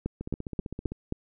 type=two click trains; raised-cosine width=3 ms; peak=-16 / -22 dBFS; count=5 / 12; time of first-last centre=0.06-1.124 / 0.21-0.92 s; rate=3.76 / 15.5 Hz; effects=none